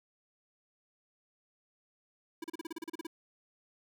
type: tone bursts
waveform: square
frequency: 326.9 Hz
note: E4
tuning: 14 cents flat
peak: -38 dBFS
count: 12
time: 2.42-3.069 s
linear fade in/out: 5 ms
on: 22 ms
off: 35 ms
effects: none